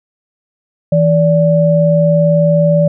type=tone pair together; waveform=sine; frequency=163.16 / 581 Hz; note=E3 / D5; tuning=-17 / -19 cents; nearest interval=octave + minor seventh; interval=2198 cents; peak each=-10 dBFS; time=0.92-2.88 s; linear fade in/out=5 ms; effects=none